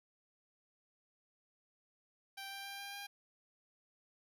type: tone with pitch steps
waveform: 10% pulse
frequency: 784 / 789 / 794 / 799.1 / 804.2 Hz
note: G5 / G5 / G5 / G5 / G5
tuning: 0 / +11 / +22 / +33 / +44 cents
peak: -36 dBFS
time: 2.37-3.07 s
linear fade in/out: 10 ms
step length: 140 ms
effects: none